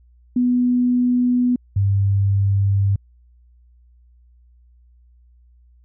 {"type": "tone pair in turn", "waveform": "sine", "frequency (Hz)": [246.9, 99.03], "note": ["B3", "G2"], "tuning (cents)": [0, 18], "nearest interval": "octave + major third", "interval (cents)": 1582, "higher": "first", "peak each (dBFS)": -14, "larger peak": "neither", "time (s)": [[0.36, 1.56], [1.76, 2.96]], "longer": "neither", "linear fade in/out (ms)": 5, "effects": ["added 60 Hz sine -49 dBFS peak until 5.84 s"]}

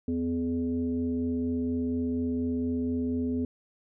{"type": "tone with frequency modulation", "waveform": "sine", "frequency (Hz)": 252.9, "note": "B3", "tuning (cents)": 41, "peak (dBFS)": -26, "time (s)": [0.08, 3.45], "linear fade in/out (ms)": 2, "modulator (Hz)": 170, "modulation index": 0.68, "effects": []}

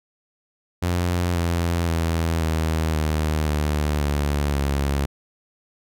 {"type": "tone with pitch steps", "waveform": "sawtooth", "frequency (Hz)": [88, 85.2, 82.49, 79.86, 77.32, 74.86, 72.48, 70.17], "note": ["F2", "F2", "E2", "D#2", "D#2", "D2", "D2", "C#2"], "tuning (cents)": [14, -42, 2, 46, -10, 34, -22, 22], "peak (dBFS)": -16, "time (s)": [0.82, 5.06], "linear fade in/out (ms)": 10, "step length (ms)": 530, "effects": []}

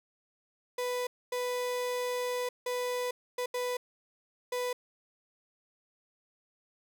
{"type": "tone bursts at uneven times", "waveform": "35% pulse", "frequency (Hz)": 495, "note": "B4", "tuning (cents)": 4, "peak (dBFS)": -29, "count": 6, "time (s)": [[0.78, 1.07], [1.32, 2.49], [2.66, 3.11], [3.38, 3.46], [3.54, 3.77], [4.52, 4.73]], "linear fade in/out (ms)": 5, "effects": []}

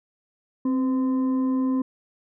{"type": "tone with frequency modulation", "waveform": "sine", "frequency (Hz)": 261.6, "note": "C4", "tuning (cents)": 0, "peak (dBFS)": -20, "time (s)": [0.65, 1.82], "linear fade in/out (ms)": 5, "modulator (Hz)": 768, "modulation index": 0.29, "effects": []}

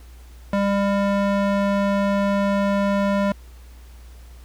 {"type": "tone with band-pass filter", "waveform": "square", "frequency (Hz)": 199.9, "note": "G3", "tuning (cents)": 34, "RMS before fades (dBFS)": -20, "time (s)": [0.53, 3.32], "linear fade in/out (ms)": 2, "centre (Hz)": 660, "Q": 0.63, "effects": ["added 60 Hz sine -40 dBFS peak until 4.44 s", "pink hiss -53 dBFS RMS until 4.44 s"]}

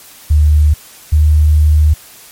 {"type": "tone pair in turn", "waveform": "sine", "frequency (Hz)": [75.2, 76.16], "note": ["D2", "D#2"], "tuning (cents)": [42, -36], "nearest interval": "unison", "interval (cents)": 22, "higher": "second", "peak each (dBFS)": -5, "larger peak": "neither", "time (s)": [[0.3, 0.74], [1.12, 1.94]], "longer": "second", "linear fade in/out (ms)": 10, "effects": ["white hiss -38 dBFS RMS until 2.31 s", "MP3 64 kbps"]}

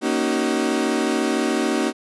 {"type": "chord", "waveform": "35% pulse", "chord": "D# minor seventh", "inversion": "second", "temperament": "equal with one note detuned", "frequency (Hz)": [233.1, 277.2, 311.1, 377.3], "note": ["A#3", "C#4", "D#4", "F#4"], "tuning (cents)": [0, 0, 0, 34], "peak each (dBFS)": -23, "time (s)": [0.01, 1.93], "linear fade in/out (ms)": 50, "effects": ["resampled to 24000 Hz"]}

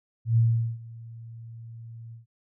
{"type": "tone with ADSR envelope", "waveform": "sine", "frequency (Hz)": 114.9, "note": "A#2", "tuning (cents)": -25, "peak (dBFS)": -16, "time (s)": [0.25, 2.26], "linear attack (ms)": 120, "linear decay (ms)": 410, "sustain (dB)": -23, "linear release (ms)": 130, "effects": []}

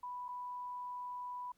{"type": "tone with dropouts", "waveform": "sine", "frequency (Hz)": 988, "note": "B5", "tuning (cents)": 0, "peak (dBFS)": -40, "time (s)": [0.03, 1.52], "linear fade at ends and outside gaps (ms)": 5, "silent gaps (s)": [0.283, 0.287], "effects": ["pink hiss -75 dBFS RMS until 1.57 s", "MP3 96 kbps"]}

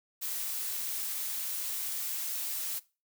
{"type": "noise", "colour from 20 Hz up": "blue", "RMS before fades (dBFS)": -35, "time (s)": [0.21, 2.8], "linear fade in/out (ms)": 20, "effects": ["noise-tail reverb RT60 0.3 s tail -20 dB re dry"]}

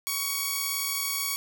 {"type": "tone pair together", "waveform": "5% pulse", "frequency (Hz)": [1108.7, 2256], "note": ["C#6", "C#7"], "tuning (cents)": [0, 30], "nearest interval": "octave", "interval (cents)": 1230, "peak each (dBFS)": [-19, -20], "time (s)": [0.07, 1.36], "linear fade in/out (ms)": 0, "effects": []}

